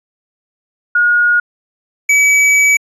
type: tone pair in turn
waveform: sine / square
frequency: 1439 / 2284 Hz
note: F#6 / D7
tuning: -49 / -49 cents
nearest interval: minor sixth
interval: 800 cents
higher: second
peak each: -8 dBFS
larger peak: neither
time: 0.95-1.4 / 2.09-2.77 s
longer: second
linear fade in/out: 5 ms
effects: resampled to 24000 Hz